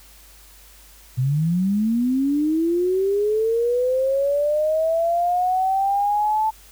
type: linear sweep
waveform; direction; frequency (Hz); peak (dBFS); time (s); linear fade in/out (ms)
sine; up; 122.4 to 880; -17; 1.17-6.51; 20
effects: added 50 Hz sine -49 dBFS peak until 6.71 s + white hiss -49 dBFS RMS until 6.71 s

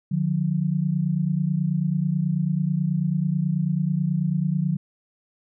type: tone pair together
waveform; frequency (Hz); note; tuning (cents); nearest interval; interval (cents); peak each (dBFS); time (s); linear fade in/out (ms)
sine; 150.5 / 179.7; D3 / F3; +43 / +50; minor third; 307; -23; 0.11-4.77; 10
effects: none

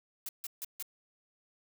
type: noise bursts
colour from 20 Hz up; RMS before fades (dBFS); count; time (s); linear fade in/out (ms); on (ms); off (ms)
blue; -39; 4; 0.26-0.826; 2; 29; 150
effects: none

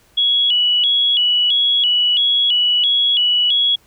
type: tone with vibrato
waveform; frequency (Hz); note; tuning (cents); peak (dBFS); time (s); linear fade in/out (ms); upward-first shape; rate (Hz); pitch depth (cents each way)
sine; 3136; G7; 0; -12; 0.17-3.76; 10; square; 1.5; 110
effects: pink hiss -54 dBFS RMS until 3.86 s

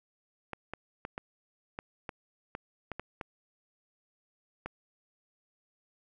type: clicks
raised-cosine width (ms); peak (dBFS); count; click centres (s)
0.5; -22; 11; 0.533 / 0.736 / 1.051 / 1.179 / 1.789 / 2.092 / 2.551 / 2.917 / 2.996 / 3.212 / 4.66
effects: none

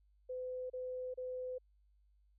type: tone bursts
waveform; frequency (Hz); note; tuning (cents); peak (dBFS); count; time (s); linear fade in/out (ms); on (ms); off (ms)
sine; 507; B4; +45; -39; 3; 0.29-1.584; 10; 410; 32
effects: added 50 Hz sine -67 dBFS peak until 2.38 s

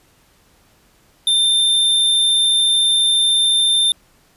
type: tone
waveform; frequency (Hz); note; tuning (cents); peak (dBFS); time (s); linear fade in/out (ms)
square; 3587; A7; +33; -13; 1.27-3.92; 2
effects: pink hiss -55 dBFS RMS until 4.36 s + resampled to 32000 Hz

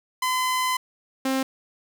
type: tone pair in turn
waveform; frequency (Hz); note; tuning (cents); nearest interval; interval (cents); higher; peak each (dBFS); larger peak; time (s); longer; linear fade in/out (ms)
sawtooth; 1020 / 265.1; C6 / C4; -44 / +23; octave + major seventh; 2333; first; -18; neither; 0.22-0.77 / 1.25-1.43; first; 5
effects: none

